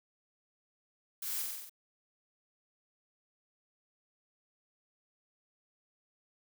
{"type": "noise with echo", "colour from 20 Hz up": "blue", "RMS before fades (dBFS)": -39, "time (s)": [1.22, 1.42], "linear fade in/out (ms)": 5, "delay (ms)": 46, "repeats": 6, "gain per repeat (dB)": -2, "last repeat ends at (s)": 1.696, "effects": []}